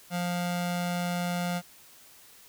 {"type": "tone pair together", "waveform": "sawtooth", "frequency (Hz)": [176, 352], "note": ["F3", "F4"], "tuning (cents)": [14, 14], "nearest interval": "octave", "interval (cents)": 1200, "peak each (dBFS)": [-24, -30], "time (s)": [0.1, 1.62], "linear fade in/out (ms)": 50, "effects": ["white hiss -54 dBFS RMS until 2.48 s"]}